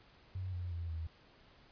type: tone with pitch steps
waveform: sine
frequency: 93 / 88.8 / 84.79 / 80.96 Hz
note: F#2 / F2 / E2 / E2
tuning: +9 / +29 / +49 / -31 cents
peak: -37 dBFS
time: 0.35-1.07 s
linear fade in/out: 5 ms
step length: 180 ms
effects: pink hiss -63 dBFS RMS until 1.71 s + resampled to 11025 Hz